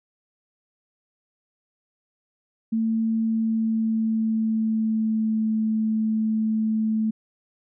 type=tone with pitch glide; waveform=sine; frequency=223.9 to 219 Hz; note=A3 to A3; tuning=+30 to -8 cents; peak=-20 dBFS; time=2.72-7.11 s; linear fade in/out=10 ms; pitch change=-38 cents; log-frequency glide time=3.2-5.5 s; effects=none